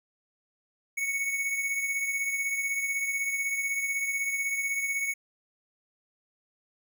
square beating tone pair, 2217 / 2233 Hz, C#7 / C#7, 0 / +12 cents, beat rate 16 Hz, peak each -29 / -37 dBFS, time 0.97-5.14 s, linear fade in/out 10 ms, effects none

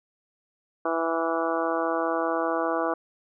harmonic tone with a mistuned harmonic, 164.9 Hz, E3, 1 cent sharp, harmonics 2 / 3 / 4 / 5 / 6 / 7 / 8 / 9, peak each -30 / -30 / -29 / -33 / -35 / -31 / -37 / -36 dBFS, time 0.85-2.94 s, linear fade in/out 5 ms, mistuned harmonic 9, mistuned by -29 cents, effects none

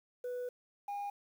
sine tone pair in turn, 493.9 / 811.5 Hz, B4 / G#5, 0 / -40 cents, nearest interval major sixth, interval 860 cents, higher second, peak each -34 / -34 dBFS, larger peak neither, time 0.24-0.49 / 0.88-1.1 s, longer first, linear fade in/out 5 ms, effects tanh soft clip ceiling -35 dBFS + 10-bit

